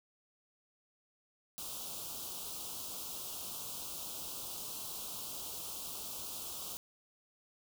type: band-stop noise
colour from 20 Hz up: white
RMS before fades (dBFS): -43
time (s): 1.58-6.77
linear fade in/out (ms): 0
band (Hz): 1300 to 2800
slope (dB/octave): 48
effects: none